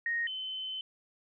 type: tone pair in turn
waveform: sine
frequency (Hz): 1864.7 / 3056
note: A#6 / G7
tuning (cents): 0 / -45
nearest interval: major sixth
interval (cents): 855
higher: second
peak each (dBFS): -29 / -35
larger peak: first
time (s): 0.06-0.27 / 0.27-0.81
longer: second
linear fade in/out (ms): 2
effects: none